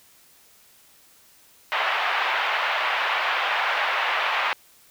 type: band-pass noise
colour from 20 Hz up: pink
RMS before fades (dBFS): -24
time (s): 1.72-4.53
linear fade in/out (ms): 0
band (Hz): 750 to 3000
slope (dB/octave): 24
effects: white hiss -55 dBFS RMS until 4.9 s